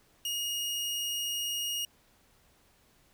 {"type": "tone", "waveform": "sawtooth", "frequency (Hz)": 2866, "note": "F7", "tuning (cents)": 44, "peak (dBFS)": -28, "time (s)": [0.25, 1.85], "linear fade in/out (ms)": 2, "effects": ["pink hiss -65 dBFS RMS until 3.13 s"]}